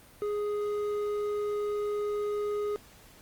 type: tone with hard clipping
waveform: sine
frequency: 415.3 Hz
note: G#4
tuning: in tune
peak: -30 dBFS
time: 0.22-2.76 s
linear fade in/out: 0 ms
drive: 6 dB
effects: pink hiss -55 dBFS RMS until 3.21 s + Opus 32 kbps